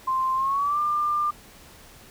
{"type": "tone with pitch glide", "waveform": "sine", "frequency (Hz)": [1046.5, 1195.2], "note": ["C6", "D6"], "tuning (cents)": [0, 30], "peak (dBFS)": -21, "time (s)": [0.07, 1.31], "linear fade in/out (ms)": 10, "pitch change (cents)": 230, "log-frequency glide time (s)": [0.35, 0.8], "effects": ["pink hiss -49 dBFS RMS until 2.1 s"]}